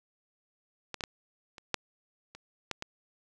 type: clicks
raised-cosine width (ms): 0.2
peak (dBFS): -19 / -18 / -16 / -29 / -10 / -29 / -15 / -19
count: 8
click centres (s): 0.943 / 1.008 / 1.038 / 1.582 / 1.743 / 2.35 / 2.713 / 2.824
effects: none